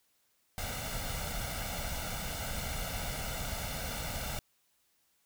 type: noise with comb filter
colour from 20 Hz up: pink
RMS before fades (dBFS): -37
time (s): 0.58-4.39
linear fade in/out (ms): 0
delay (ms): 1.4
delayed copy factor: +0.7
effects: white hiss -73 dBFS RMS until 5.25 s